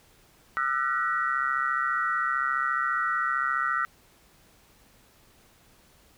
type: tone cluster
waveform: sine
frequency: 1215 / 1349 / 1484 / 1917 Hz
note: D#6 / E6 / F#6 / A#6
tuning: -42 / +40 / +5 / +48 cents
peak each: -32 / -27 / -30 / -32 dBFS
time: 0.57-3.85 s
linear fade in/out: 0 ms
effects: pink hiss -59 dBFS RMS until 6.17 s